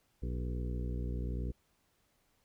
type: harmonic tone with a mistuned harmonic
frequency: 60.8 Hz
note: B1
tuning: 26 cents flat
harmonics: 1 / 2 / 3 / 4 / 5 / 6 / 7 / 8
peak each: -35 / -41 / -45 / -47 / -49 / -51 / -52 / -53 dBFS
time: 0.22-1.52 s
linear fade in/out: 10 ms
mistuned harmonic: 6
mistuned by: +57 cents
effects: pink hiss -74 dBFS RMS until 2.44 s